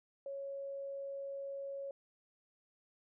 sine tone, 553 Hz, C#5, 4 cents flat, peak -40 dBFS, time 0.26-1.91 s, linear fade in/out 2 ms, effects none

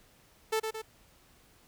sawtooth tone with echo, 440 Hz, A4, in tune, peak -23 dBFS, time 0.52-0.6 s, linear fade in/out 10 ms, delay 110 ms, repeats 2, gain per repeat -5 dB, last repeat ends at 0.82 s, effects pink hiss -62 dBFS RMS until 1.67 s

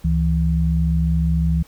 sine tone pair together, 70 / 164.15 Hz, C#2 / E3, +18 / -7 cents, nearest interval octave + minor third, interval 1475 cents, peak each -18 dBFS, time 0.04-1.63 s, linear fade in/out 10 ms, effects pink hiss -51 dBFS RMS until 1.67 s

